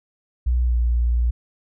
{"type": "tone with pitch glide", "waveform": "sine", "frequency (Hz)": [61.2, 59.29], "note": ["B1", "A#1"], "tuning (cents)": [-15, 30], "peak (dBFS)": -16, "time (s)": [0.46, 1.31], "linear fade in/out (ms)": 10, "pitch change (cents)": -55, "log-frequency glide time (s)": [0.65, 0.76], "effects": []}